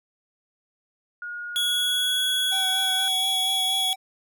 sine tone with pitch glide, 1436 to 1505.7 Hz, F6 to F#6, +48 to +30 cents, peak -31 dBFS, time 1.22-3.08 s, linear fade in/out 2 ms, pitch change +82 cents, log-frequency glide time 1.53-2.22 s
45% pulse tone, 3355 Hz, G#7, 17 cents sharp, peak -22 dBFS, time 1.56-3.93 s, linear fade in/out 0 ms
square tone with vibrato, 765 Hz, G5, 42 cents flat, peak -32 dBFS, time 2.51-3.96 s, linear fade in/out 20 ms, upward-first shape sine, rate 4.2 Hz, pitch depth 23 cents each way
effects none

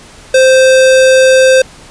square tone, 522 Hz, C5, 4 cents flat, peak -4 dBFS, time 0.34-1.62 s, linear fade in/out 5 ms, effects pink hiss -36 dBFS RMS until 1.9 s + resampled to 22050 Hz

